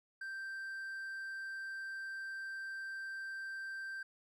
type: tone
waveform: triangle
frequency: 1568 Hz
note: G6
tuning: in tune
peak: -39 dBFS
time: 0.21-4.03 s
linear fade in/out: 5 ms
effects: none